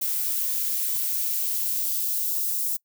violet noise with high-pass filter sweep, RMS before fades -26 dBFS, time 0.01-2.77 s, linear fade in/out 10 ms, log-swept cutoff 630 to 5600 Hz, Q 0.79, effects noise-tail reverb RT60 0.1 s tail -23 dB re dry

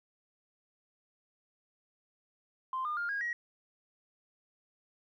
sine tone with pitch steps, 1042 / 1210.9 / 1407.1 / 1635.1 / 1900 Hz, C6 / D#6 / F6 / G#6 / A#6, -7 / -47 / +13 / -27 / +33 cents, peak -31 dBFS, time 2.73-3.33 s, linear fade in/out 2 ms, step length 120 ms, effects tanh soft clip ceiling -27 dBFS + 12-bit

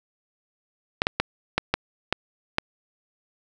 clicks, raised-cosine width 0.3 ms, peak -4 dBFS, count 7, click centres 1.019 / 1.069 / 1.2 / 1.58 / 1.74 / 2.126 / 2.584 s, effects none

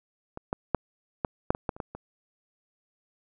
clicks, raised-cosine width 1 ms, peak -23 / -14 / -8 / -12 / -7 / -19 / -13 / -30 / -18 / -24 dBFS, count 10, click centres 0.374 / 0.529 / 0.747 / 1.248 / 1.505 / 1.549 / 1.692 / 1.765 / 1.802 / 1.95 s, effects none

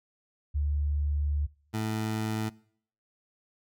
sine / 20% pulse tone pair in turn, 73 / 109.38 Hz, D2 / A2, -10 / -10 cents, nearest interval perfect fifth, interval 700 cents, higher second, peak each -25 / -24 dBFS, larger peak second, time 0.54-1.47 / 1.73-2.5 s, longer first, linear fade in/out 20 ms, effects noise-tail reverb RT60 0.6 s tail -23 dB re dry

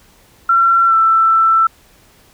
sine tone with pitch glide, 1359 to 1331 Hz, F6 to E6, -48 to +16 cents, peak -8 dBFS, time 0.49-1.67 s, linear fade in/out 5 ms, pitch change -36 cents, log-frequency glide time 0.87-0.94 s, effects pink hiss -49 dBFS RMS until 2.33 s

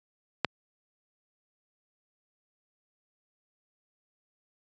click, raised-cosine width 0.3 ms, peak -7 dBFS, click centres 0.447 s, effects high-pass 100 Hz 12 dB/octave + resampled to 16000 Hz

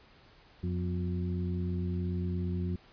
harmonic tone with a mistuned harmonic, 89.3 Hz, F2, 39 cents sharp, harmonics 1 / 2 / 3 / 4, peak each -32 / -34 / -44 / -42 dBFS, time 0.63-2.76 s, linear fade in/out 5 ms, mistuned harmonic 3, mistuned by -80 cents, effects pink hiss -59 dBFS RMS until 2.92 s + resampled to 11025 Hz

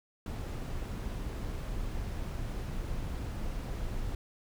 brown noise, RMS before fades -36 dBFS, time 0.26-4.15 s, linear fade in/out 2 ms, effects none

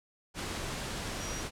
sine tone in noise, 5740 Hz, F8, 47 cents sharp, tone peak -42 dBFS, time 1.18-1.44 s, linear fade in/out 50 ms, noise pink, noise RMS -37 dBFS, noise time 0.34-1.51 s, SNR -8 dB, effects low-pass 9000 Hz 12 dB/octave

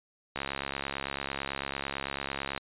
click train, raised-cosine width 0.3 ms, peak -16 dBFS, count 154, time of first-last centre 0.36-2.577 s, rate 69 Hz, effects resampled to 8000 Hz

